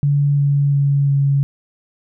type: tone with pitch steps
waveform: sine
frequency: 143.1 / 141.95 / 140.8 / 139.67 Hz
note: D3 / C#3 / C#3 / C#3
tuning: -45 / +41 / +27 / +13 cents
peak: -12 dBFS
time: 0.03-1.43 s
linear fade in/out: 0 ms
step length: 350 ms
effects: none